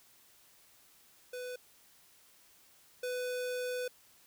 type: tone pair in turn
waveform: square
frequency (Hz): 498.4 / 498.4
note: B4 / B4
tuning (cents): +16 / +16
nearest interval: unison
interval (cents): 0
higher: neither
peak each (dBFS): -40 / -35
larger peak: second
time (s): 1.33-1.56 / 3.03-3.88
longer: second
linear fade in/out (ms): 5
effects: white hiss -63 dBFS RMS until 4.26 s